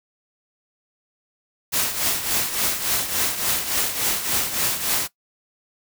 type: noise with tremolo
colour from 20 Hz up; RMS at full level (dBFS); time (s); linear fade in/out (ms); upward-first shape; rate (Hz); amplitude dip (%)
white; -20; 1.72-5.08; 20; triangle; 3.5; 70
effects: noise-tail reverb RT60 0.1 s tail -18 dB re dry